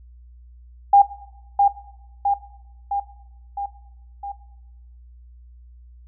sine tone with echo, 804 Hz, G5, 44 cents sharp, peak -8 dBFS, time 0.93-1.02 s, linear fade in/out 5 ms, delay 660 ms, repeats 5, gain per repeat -4 dB, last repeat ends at 4.32 s, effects noise-tail reverb RT60 1.0 s tail -18 dB re dry + added 60 Hz sine -43 dBFS peak until 6.07 s

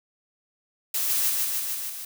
blue noise with echo, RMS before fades -26 dBFS, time 0.94-1.3 s, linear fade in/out 5 ms, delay 150 ms, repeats 5, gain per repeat -2 dB, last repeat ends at 2.05 s, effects none

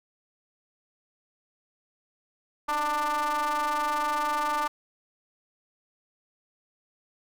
square ring-modulated tone, 146.83 Hz, D3, in tune, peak -23 dBFS, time 2.68-4.68 s, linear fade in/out 10 ms, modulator 1040 Hz, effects none

